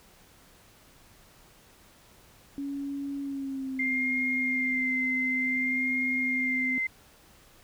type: tone with pitch glide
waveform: sine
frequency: 280 to 255.3 Hz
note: C#4 to C4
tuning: +18 to -42 cents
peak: -31 dBFS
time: 2.58-6.78 s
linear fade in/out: 0 ms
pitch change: -160 cents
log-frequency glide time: 3.21-4 s
type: tone with vibrato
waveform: sine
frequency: 2100 Hz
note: C7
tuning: 6 cents sharp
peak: -26 dBFS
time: 3.79-6.87 s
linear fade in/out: 5 ms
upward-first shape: sine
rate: 0.55 Hz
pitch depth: 26 cents each way
effects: pink hiss -57 dBFS RMS until 7.63 s